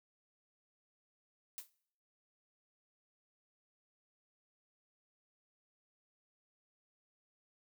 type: noise with exponential decay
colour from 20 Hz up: blue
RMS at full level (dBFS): -41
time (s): 1.58-1.7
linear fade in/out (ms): 0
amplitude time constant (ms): 25
effects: noise-tail reverb RT60 0.6 s tail -20 dB re dry